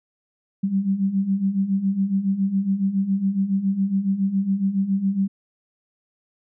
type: beating tone pair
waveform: sine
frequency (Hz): 190.2 / 197.4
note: F#3 / G3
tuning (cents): +48 / +12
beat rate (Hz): 7.2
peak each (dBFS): -25 / -20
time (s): 0.63-5.28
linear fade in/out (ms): 10
effects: none